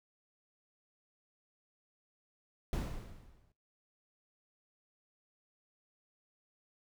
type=noise with exponential decay; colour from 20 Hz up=brown; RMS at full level=-31 dBFS; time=2.73-3.52 s; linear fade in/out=1 ms; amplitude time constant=170 ms; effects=noise-tail reverb RT60 0.3 s tail -21 dB re dry